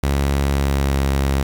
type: tone with pitch glide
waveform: sawtooth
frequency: 69.7 to 68.46 Hz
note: C#2 to C#2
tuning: +10 to -21 cents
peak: -12 dBFS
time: 0.03-1.43 s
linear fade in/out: 5 ms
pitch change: -31 cents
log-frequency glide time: 0.52-0.98 s
effects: 7-bit